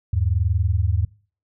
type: tone pair together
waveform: sine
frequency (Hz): 80.3 / 101.17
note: E2 / G#2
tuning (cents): -45 / -45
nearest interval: major third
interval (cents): 400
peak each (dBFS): -20 / -20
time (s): 0.13-1.05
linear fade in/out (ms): 5
effects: noise-tail reverb RT60 0.4 s tail -23 dB re dry